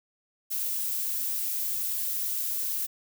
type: noise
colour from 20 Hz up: violet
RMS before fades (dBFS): -30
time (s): 0.5-2.87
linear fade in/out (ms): 20
effects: none